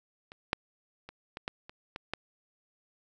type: clicks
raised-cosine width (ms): 0.3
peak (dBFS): -30 / -10 / -28 / -23 / -17 / -29 / -22 / -16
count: 8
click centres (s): 0.319 / 0.531 / 1.09 / 1.371 / 1.479 / 1.695 / 1.961 / 2.136
effects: none